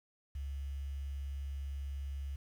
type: tone with quantisation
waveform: sine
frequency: 69.3 Hz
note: C#2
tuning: in tune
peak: -37 dBFS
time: 0.35-2.36 s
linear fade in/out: 5 ms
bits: 10
effects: none